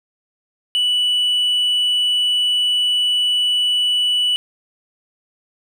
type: tone with tanh clipping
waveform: triangle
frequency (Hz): 2960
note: F#7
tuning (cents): 0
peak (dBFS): -15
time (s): 0.75-4.36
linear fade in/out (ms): 0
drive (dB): 6
effects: none